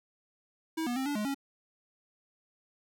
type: tone with pitch steps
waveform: square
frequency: 322.1 / 242.3 / 264.3 / 288.7 / 210.4 / 276.5 Hz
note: E4 / B3 / C4 / D4 / G#3 / C#4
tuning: -40 / -33 / +18 / -30 / +23 / -4 cents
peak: -31 dBFS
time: 0.77-1.346 s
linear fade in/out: 10 ms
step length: 96 ms
effects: none